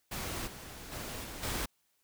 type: noise with level steps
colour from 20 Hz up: pink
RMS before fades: -38 / -47 / -41 / -44 / -35 dBFS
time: 0.11-1.66 s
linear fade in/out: 10 ms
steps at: 0.46 / 0.91 / 1.23 / 1.42 s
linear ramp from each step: 20 ms
effects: white hiss -75 dBFS RMS until 2.03 s